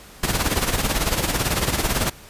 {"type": "noise with tremolo", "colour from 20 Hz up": "pink", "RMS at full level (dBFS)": -19, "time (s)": [0.23, 2.1], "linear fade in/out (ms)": 5, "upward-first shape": "sine", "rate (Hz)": 18, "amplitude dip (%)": 65, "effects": ["pink hiss -44 dBFS RMS until 2.29 s", "resampled to 32000 Hz"]}